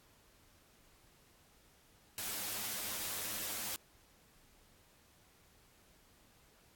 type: noise with comb filter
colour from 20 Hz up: white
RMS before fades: -40 dBFS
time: 2.18-3.76 s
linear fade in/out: 0 ms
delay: 9.7 ms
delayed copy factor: +0.65
effects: pink hiss -66 dBFS RMS until 6.75 s + AAC 64 kbps